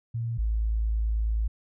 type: tone pair in turn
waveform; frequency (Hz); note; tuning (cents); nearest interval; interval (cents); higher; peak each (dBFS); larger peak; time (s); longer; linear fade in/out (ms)
sine; 115.8 / 54.65; A#2 / A1; -11 / -11; octave + minor second; 1300; first; -27 / -23; second; 0.14-0.38 / 0.38-1.48; second; 10
effects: none